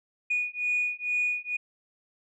sine beating tone pair, 2460 / 2462.2 Hz, D#7 / D#7, -20 / -19 cents, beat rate 2.2 Hz, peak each -28 dBFS, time 0.3-1.57 s, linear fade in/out 10 ms, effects tanh soft clip ceiling -19 dBFS

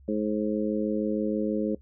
harmonic tone, 106.3 Hz, G#2, 41 cents sharp, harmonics 2 / 3 / 4 / 5, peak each -28 / -30 / -31 / -32 dBFS, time 0.08-1.75 s, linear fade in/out 5 ms, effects noise-tail reverb RT60 0.1 s tail -19 dB re dry + added 68 Hz sine -50 dBFS peak until 1.81 s

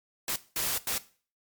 white noise bursts at uneven times, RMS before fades -30 dBFS, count 3, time 0.28-0.36 / 0.56-0.78 / 0.87-0.98 s, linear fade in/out 2 ms, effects noise-tail reverb RT60 0.4 s tail -17 dB re dry + MP3 96 kbps

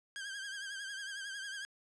sawtooth tone with vibrato, 1600 Hz, G6, 35 cents sharp, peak -37 dBFS, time 0.16-1.65 s, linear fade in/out 0 ms, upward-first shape triangle, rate 11 Hz, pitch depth 76 cents each way, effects resampled to 22050 Hz + 11-bit

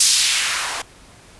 blue noise with band-pass filter sweep, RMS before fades -18 dBFS, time 0-0.82 s, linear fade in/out 5 ms, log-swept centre 6000 to 740 Hz, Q 1.2, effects pink hiss -46 dBFS RMS until 1.39 s + resampled to 24000 Hz

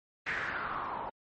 white noise with low-pass filter sweep, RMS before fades -36 dBFS, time 0.26-1.1 s, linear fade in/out 10 ms, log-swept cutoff 2000 to 860 Hz, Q 4.9, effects MP3 32 kbps

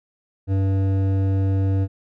sine tone with hard clipping, 96.7 Hz, G2, 23 cents flat, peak -19 dBFS, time 0.47-1.88 s, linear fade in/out 50 ms, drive 11 dB, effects none

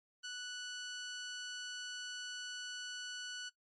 15% pulse tone, 1480 Hz, F#6, in tune, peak -35 dBFS, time 0.23-3.5 s, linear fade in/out 20 ms, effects noise-tail reverb RT60 0.1 s tail -18 dB re dry + MP3 48 kbps

